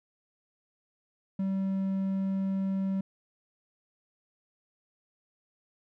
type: tone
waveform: triangle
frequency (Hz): 192.8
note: G3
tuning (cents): -28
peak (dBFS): -25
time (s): 1.39-3.01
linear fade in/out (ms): 5
effects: none